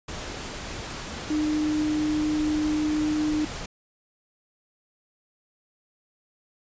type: tone in noise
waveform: sine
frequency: 304.4 Hz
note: D#4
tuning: 38 cents flat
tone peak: -22 dBFS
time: 1.3-3.45 s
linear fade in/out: 5 ms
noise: pink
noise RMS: -35 dBFS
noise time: 0.08-3.66 s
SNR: +10 dB
effects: resampled to 16000 Hz